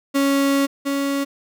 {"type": "tone pair in turn", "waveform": "35% pulse", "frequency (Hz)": [277.2, 278.6], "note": ["C#4", "C#4"], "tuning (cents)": [0, 9], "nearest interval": "unison", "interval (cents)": 9, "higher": "second", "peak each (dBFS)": [-14, -18], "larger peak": "first", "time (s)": [[0.14, 0.67], [0.85, 1.25]], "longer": "first", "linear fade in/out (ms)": 20, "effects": []}